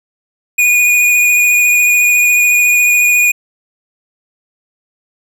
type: tone with vibrato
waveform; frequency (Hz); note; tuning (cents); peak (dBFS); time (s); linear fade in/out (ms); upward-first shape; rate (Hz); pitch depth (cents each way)
square; 2454; D#7; -25; -8; 0.58-3.32; 10; triangle; 14; 17
effects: none